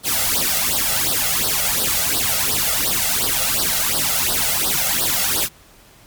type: noise with flanger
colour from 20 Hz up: white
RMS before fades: -19 dBFS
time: 0.03-5.49 s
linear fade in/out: 50 ms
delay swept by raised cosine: 0.21 to 1.51 ms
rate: 2.8 Hz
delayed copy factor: +0.9
effects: pink hiss -48 dBFS RMS until 6.06 s + MP3 96 kbps